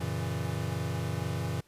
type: chord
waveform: square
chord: F# dominant seventh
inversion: none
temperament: equal with one note detuned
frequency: 92.02 / 116.54 / 138.59 / 164.81 Hz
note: F#2 / A#2 / C#3 / E3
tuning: -9 / 0 / 0 / 0 cents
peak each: -37 / -36 / -38 / -37 dBFS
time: 0-1.61 s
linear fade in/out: 10 ms
effects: pink hiss -65 dBFS RMS until 1.67 s + resampled to 32000 Hz